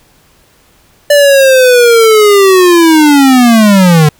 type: linear sweep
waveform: square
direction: down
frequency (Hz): 587.3 to 147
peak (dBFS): -3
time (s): 1.1-4.09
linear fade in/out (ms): 5
effects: pink hiss -47 dBFS RMS until 4.19 s